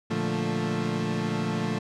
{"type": "chord", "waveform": "30% pulse", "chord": "Bb major seventh", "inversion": "none", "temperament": "equal", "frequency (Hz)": [116.54, 146.83, 174.61, 220], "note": ["Bb2", "D3", "F3", "A3"], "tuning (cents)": [0, 0, 0, 0], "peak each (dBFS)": [-31, -31, -28, -27], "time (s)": [0.1, 1.79], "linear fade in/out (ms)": 10, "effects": ["low-pass 6000 Hz 12 dB/octave"]}